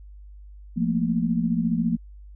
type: tone cluster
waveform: sine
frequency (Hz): 172.8 / 219.9 / 234.3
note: F3 / A3 / A#3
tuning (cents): -18 / -1 / +9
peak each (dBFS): -25 / -26 / -24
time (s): 0.76-1.97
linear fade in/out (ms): 20
effects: added 50 Hz sine -41 dBFS peak until 2.35 s